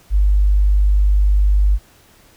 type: tone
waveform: sine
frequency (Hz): 50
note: G1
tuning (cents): +35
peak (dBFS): -10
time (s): 0.1-1.79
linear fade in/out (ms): 50
effects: pink hiss -50 dBFS RMS until 2.36 s